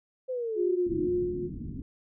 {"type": "exponential sweep", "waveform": "sine", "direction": "down", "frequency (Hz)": [523.3, 300.9], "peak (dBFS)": -29, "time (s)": [0.28, 1.07], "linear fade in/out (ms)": 20}
{"type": "tone with tremolo", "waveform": "sine", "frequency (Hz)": 356.4, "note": "F4", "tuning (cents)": 35, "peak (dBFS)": -24, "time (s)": [0.55, 1.5], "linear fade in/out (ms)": 50, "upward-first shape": "sine", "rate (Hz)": 2.1, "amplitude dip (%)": 60}
{"type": "low-pass noise", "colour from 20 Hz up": "white", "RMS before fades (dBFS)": -38, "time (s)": [0.86, 1.82], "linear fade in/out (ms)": 2, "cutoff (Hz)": 300, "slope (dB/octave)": 48}
{"effects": []}